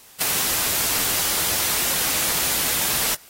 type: noise with ADSR envelope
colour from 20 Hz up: white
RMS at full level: -18 dBFS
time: 0.2-3.15 s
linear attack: 15 ms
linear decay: 19 ms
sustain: -4 dB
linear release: 6 ms
effects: white hiss -48 dBFS RMS until 3.29 s + AAC 48 kbps